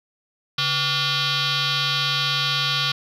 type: tone with frequency modulation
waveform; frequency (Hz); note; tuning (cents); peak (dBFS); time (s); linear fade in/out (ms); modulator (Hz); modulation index
sine; 140; C#3; +18; -18; 0.58-2.92; 5; 644; 6.8
effects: tanh soft clip ceiling -16 dBFS + 9-bit